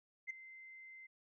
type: tone with ADSR envelope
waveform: sine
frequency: 2075 Hz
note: C7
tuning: 15 cents flat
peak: -36 dBFS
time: 0.27-1.07 s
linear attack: 32 ms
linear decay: 8 ms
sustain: -16 dB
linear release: 12 ms
effects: tanh soft clip ceiling -33 dBFS